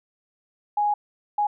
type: tone bursts at uneven times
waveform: sine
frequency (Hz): 830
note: G#5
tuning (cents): -1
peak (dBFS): -19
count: 2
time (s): 0.77-0.94 / 1.38-1.47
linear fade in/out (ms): 5
effects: none